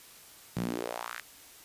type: tone with high-pass filter sweep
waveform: sawtooth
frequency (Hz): 58.9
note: A#1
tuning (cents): +19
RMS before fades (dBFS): -36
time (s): 0.56-1.21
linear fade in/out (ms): 10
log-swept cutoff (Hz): 140 to 1900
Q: 2.8
effects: white hiss -53 dBFS RMS until 1.64 s + resampled to 32000 Hz